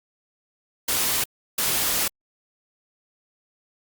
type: noise bursts at uneven times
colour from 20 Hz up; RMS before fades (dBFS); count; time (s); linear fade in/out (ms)
white; -23; 2; 0.88-1.24 / 1.58-2.08; 5
effects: Opus 48 kbps